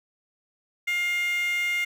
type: tone with high-pass filter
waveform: 15% pulse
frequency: 707 Hz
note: F5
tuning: 21 cents sharp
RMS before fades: -26 dBFS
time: 0.87-1.85 s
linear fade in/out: 10 ms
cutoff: 2200 Hz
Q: 7.1
effects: none